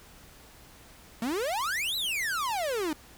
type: exponential two-way sweep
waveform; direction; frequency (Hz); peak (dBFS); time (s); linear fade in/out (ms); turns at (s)
45% pulse; up then down; 216.8 to 4100 to 290.5; -28; 1.22-2.93; 2; 1.96
effects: added 60 Hz sine -59 dBFS peak until 3.17 s + pink hiss -53 dBFS RMS until 3.17 s